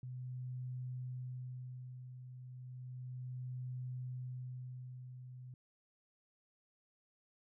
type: tone with tremolo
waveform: sine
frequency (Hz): 126.4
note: B2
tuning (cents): +41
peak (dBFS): -40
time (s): 0.03-5.54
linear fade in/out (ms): 2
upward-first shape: sine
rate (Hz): 0.33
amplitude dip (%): 60
effects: none